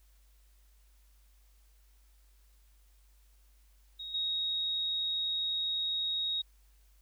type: tone with level steps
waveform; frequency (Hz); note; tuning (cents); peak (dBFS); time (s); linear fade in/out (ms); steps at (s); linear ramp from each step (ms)
sine; 3768; A#7; +18; -39 / -30; 3.99-6.42; 10; 4.14; 5
effects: added 50 Hz sine -60 dBFS peak until 7.01 s + white hiss -71 dBFS RMS until 7.01 s